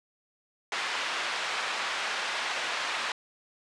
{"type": "band-pass noise", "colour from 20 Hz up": "pink", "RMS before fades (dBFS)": -32, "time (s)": [0.72, 3.12], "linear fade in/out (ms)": 2, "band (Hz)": [1000, 3700], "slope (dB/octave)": 12, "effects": ["resampled to 22050 Hz"]}